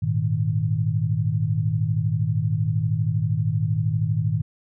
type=chord; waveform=sine; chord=Ab suspended second; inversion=none; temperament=equal; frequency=103.83 / 116.54 / 155.56 Hz; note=Ab2 / Bb2 / Eb3; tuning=0 / 0 / 0 cents; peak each=-24 dBFS; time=0.02-4.42 s; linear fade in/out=10 ms; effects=none